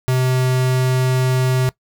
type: tone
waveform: square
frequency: 128.6 Hz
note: C3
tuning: 30 cents flat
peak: -15 dBFS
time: 0.08-1.69 s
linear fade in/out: 0 ms
effects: noise-tail reverb RT60 0.1 s tail -20 dB re dry